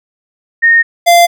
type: tone pair in turn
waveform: sine / square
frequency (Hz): 1845 / 691.1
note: A#6 / F5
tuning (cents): -18 / -18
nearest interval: octave + perfect fourth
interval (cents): 1700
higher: first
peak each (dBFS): -4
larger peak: neither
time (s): 0.62-0.83 / 1.06-1.27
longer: neither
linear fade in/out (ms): 20
effects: none